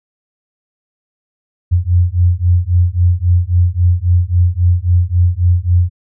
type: beating tone pair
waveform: sine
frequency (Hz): 86.7 / 90.4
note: F2 / F#2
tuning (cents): -12 / -40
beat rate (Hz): 3.7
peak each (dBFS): -12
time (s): 1.71-5.9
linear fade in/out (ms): 20
effects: none